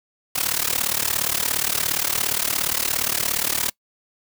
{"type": "noise with amplitude modulation", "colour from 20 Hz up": "white", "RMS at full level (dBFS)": -19, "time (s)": [0.35, 3.7], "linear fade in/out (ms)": 10, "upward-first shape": "sine", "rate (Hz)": 37.2, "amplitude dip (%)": 90, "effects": ["noise-tail reverb RT60 0.1 s tail -24 dB re dry"]}